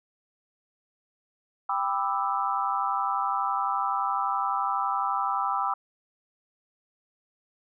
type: chord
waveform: sine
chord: E minor seventh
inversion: first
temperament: just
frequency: 791.1 / 988.9 / 1186.7 / 1318.5 Hz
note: G5 / B5 / D6 / E6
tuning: +16 / +2 / +18 / 0 cents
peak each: -30 dBFS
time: 1.69-5.74 s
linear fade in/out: 5 ms
effects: none